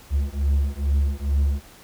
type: beating tone pair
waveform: triangle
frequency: 69.3 / 71.6 Hz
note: C#2 / D2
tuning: 0 / -43 cents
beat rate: 2.3 Hz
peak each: -20 dBFS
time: 0.1-1.62 s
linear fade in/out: 50 ms
effects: pink hiss -48 dBFS RMS until 1.83 s